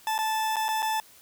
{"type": "tone with dropouts", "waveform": "40% pulse", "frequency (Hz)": 876, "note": "A5", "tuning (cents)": -8, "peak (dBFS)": -24, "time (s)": [0.07, 1], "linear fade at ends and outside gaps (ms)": 1, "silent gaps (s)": [[0.18, 0.188], [0.559, 0.566], [0.683, 0.688], [0.822, 0.827]], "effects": ["white hiss -54 dBFS RMS until 1.21 s"]}